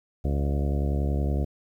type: harmonic tone with a mistuned harmonic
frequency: 70.7 Hz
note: C#2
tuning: 35 cents sharp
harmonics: 1 / 2 / 3 / 4 / 5 / 6 / 7 / 8 / 9 / 10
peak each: -24 / -30 / -34 / -36 / -38 / -40 / -41 / -42 / -43 / -44 dBFS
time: 0.24-1.45 s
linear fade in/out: 10 ms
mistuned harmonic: 9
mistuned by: -39 cents
effects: 10-bit